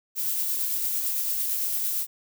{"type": "noise with tremolo", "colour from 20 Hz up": "violet", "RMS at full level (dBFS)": -26, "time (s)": [0.15, 2.07], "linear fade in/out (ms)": 50, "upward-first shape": "sine", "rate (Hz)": 8.9, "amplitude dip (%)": 25, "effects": []}